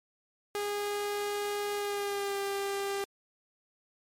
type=tone with pitch glide; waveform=sawtooth; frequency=410.3 to 397.2 Hz; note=G#4 to G4; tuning=-21 to +23 cents; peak=-27 dBFS; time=0.55-3.04 s; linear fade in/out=0 ms; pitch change=-56 cents; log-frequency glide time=1.75-2.39 s; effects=MP3 64 kbps